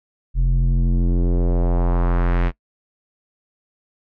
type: tone with low-pass filter sweep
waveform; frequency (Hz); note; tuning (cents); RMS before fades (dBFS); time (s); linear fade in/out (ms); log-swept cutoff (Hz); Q
square; 43.65; F1; 0; -17; 0.34-2.52; 50; 99 to 2300; 1.5
effects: noise-tail reverb RT60 0.1 s tail -22 dB re dry